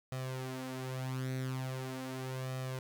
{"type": "tone with flanger", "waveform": "sawtooth", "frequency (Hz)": 130, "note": "C3", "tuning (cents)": -11, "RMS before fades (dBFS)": -39, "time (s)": [0.12, 2.79], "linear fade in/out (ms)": 0, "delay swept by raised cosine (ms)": [1.6, 7.2], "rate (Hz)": 0.41, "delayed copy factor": 0.65, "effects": []}